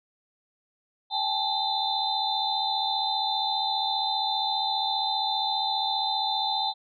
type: tone cluster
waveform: sine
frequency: 787 / 862 / 3601 / 4032 Hz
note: G5 / A5 / A7 / B7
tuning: +7 / -36 / +39 / +35 cents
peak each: -30 dBFS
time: 1.1-6.74 s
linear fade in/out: 50 ms
effects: none